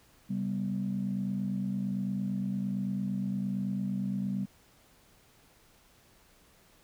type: tone cluster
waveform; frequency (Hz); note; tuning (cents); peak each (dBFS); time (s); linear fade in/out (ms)
sine; 133.6 / 194.9 / 243.7; C3 / G3 / B3; +36 / -10 / -23; -38 / -30 / -37; 0.29-4.46; 20
effects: tanh soft clip ceiling -22 dBFS + pink hiss -62 dBFS RMS until 6.83 s